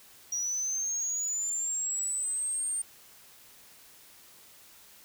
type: linear sweep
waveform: sine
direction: up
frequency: 5740 to 8800 Hz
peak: -27 dBFS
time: 0.32-2.82 s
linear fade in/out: 5 ms
effects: tanh soft clip ceiling -27 dBFS + white hiss -55 dBFS RMS until 5.04 s